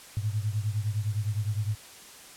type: beating tone pair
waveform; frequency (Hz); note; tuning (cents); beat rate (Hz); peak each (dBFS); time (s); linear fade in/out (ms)
sine; 102.8 / 112.6; G#2 / A2; -17 / +40; 9.8; -28 / -31; 0.17-1.75; 0
effects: white hiss -48 dBFS RMS until 2.36 s + low-pass 11000 Hz 12 dB/octave